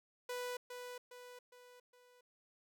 sawtooth tone with echo, 493.9 Hz, B4, in tune, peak -36 dBFS, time 0.29-0.57 s, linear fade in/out 5 ms, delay 410 ms, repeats 4, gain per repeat -6 dB, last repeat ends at 2.21 s, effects none

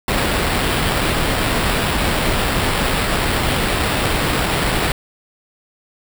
pink noise with sample-and-hold, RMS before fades -18 dBFS, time 0.08-4.92 s, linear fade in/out 2 ms, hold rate 6300 Hz, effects none

